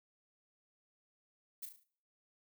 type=noise with echo; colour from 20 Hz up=violet; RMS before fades=-43 dBFS; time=1.62-1.66 s; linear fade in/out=10 ms; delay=36 ms; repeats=5; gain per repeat=-6 dB; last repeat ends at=1.84 s; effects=noise-tail reverb RT60 0.5 s tail -19 dB re dry